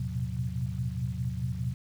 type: tone cluster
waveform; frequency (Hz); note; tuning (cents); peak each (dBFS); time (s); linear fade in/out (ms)
sine; 79.6 / 110 / 122.5 / 127.3 / 180.6; D#2 / A2 / B2 / C3 / F#3; +40 / 0 / -14 / -47 / -42; -37 / -37 / -36 / -33 / -38; 0-1.74; 5
effects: 9-bit